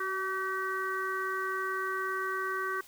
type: harmonic tone with a mistuned harmonic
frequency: 382.3 Hz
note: G4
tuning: 43 cents flat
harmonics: 1 / 3 / 4 / 5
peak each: -37 / -34 / -35 / -40 dBFS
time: 0-2.81 s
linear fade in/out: 5 ms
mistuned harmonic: 1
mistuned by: -19 cents
effects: white hiss -55 dBFS RMS until 2.87 s